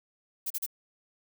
violet noise bursts, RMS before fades -32 dBFS, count 3, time 0.46-0.664 s, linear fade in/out 10 ms, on 44 ms, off 36 ms, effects none

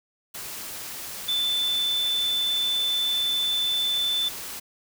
sine tone in noise, 3520 Hz, A7, in tune, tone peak -22 dBFS, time 1.28-4.29 s, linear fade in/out 10 ms, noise white, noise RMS -36 dBFS, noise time 0.34-4.6 s, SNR +11 dB, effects none

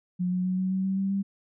sine tone with pitch steps, 180 / 182.3 / 184.63 / 186.99 / 189.39 / 191.81 / 194.26 / 196.75 Hz, F#3 / F#3 / F#3 / F#3 / F#3 / G3 / G3 / G3, -47 / -25 / -3 / +19 / +41 / -37 / -15 / +7 cents, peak -24 dBFS, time 0.19-1.23 s, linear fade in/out 20 ms, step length 130 ms, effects none

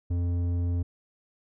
square tone with low-pass filter, 87.31 Hz, F2, in tune, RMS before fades -27 dBFS, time 0.1-0.83 s, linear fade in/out 10 ms, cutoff 290 Hz, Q 0.61, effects none

